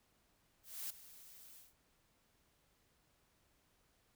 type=noise with ADSR envelope; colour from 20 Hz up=blue; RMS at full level=-42 dBFS; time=0.63-1.74 s; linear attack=270 ms; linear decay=7 ms; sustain=-16 dB; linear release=170 ms; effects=pink hiss -75 dBFS RMS until 4.15 s